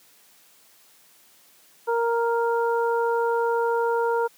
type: harmonic tone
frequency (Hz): 466.2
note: A#4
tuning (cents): 0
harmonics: 1 / 2 / 3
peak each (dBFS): -22 / -25 / -31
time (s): 1.87-4.28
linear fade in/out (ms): 20
effects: white hiss -56 dBFS RMS until 4.37 s + high-pass 150 Hz 12 dB/octave